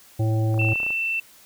harmonic tone, 110.2 Hz, A2, 3 cents sharp, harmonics 1 / 3 / 5 / 7, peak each -19 / -29 / -33 / -36 dBFS, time 0.19-0.74 s, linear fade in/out 10 ms
clicks, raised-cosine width 1 ms, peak -24 dBFS, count 11, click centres 0.543 / 0.579 / 0.616 / 0.648 / 0.687 / 0.721 / 0.757 / 0.802 / 0.832 / 0.865 / 0.905 s
sine tone, 2677 Hz, E7, 26 cents sharp, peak -22 dBFS, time 0.59-1.2 s, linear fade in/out 5 ms
effects white hiss -51 dBFS RMS until 1.45 s

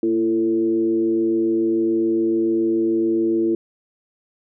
sine tone with frequency modulation, 337.4 Hz, E4, 40 cents sharp, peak -16 dBFS, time 0.03-3.55 s, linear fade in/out 2 ms, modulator 107 Hz, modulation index 0.59, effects none

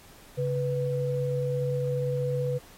sine tone pair together, 137.72 / 493.9 Hz, C#3 / B4, -11 / 0 cents, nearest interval octave + minor seventh, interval 2211 cents, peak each -28 dBFS, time 0.37-2.59 s, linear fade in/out 20 ms, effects pink hiss -53 dBFS RMS until 2.77 s + AAC 48 kbps

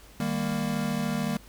square chord, Eb major, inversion none, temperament equal with one note detuned, 155.56 / 199.54 / 233.1 Hz, Eb3 / G3 / Bb3, 0 / +31 / 0 cents, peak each -33 / -31 / -31 dBFS, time 0.2-1.37 s, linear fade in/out 2 ms, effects added 50 Hz sine -52 dBFS peak until 1.48 s + pink hiss -53 dBFS RMS until 1.48 s

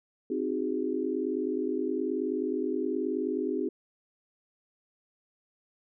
sine chord, Ab dominant seventh, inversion first, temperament equal with one note detuned, 261.6 / 311.1 / 370 / 410.1 Hz, C4 / Eb4 / Gb4 / Ab4, 0 / 0 / 0 / -22 cents, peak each -33 dBFS, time 0.3-3.69 s, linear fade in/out 5 ms, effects none

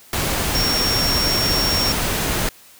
sine tone in noise, 5520 Hz, F8, 21 cents flat, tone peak -19 dBFS, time 0.55-1.92 s, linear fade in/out 2 ms, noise pink, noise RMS -21 dBFS, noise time 0.13-2.49 s, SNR -1 dB, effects white hiss -47 dBFS RMS until 2.79 s

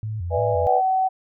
sine tone with vibrato, 97.2 Hz, G2, 14 cents flat, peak -25 dBFS, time 0.03-0.67 s, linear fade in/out 0 ms, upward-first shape square, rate 2.9 Hz, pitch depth 190 cents each way
sine chord, E dominant seventh, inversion second, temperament just, 494.4 / 593.3 / 659.3 / 824.1 Hz, B4 / D5 / E5 / G#5, +2 / +18 / 0 / -14 cents, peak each -22 / -25 / -26 / -26 dBFS, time 0.3-0.82 s, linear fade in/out 50 ms
sine tone, 756 Hz, F#5, 37 cents sharp, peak -17 dBFS, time 0.66-1.09 s, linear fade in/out 20 ms
effects none

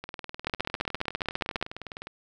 two click trains, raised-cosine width 0.3 ms, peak -10 / -21 dBFS, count 18 / 41, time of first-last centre 0.47-1.626 / 0.04-2.07 s, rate 14.7 / 19.7 Hz, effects none

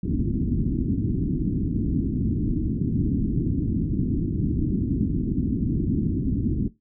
white low-pass noise, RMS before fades -24 dBFS, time 0.03-6.68 s, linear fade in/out 5 ms, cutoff 310 Hz, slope 48 dB/octave, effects noise-tail reverb RT60 0.2 s tail -18 dB re dry

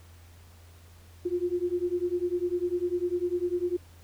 sine beating tone pair, 349.2 / 359.2 Hz, F4 / F4, 0 / +49 cents, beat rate 10 Hz, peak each -29 dBFS, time 1.25-3.77 s, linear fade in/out 10 ms, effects added 85 Hz sine -50 dBFS peak until 4.03 s + pink hiss -58 dBFS RMS until 4.03 s

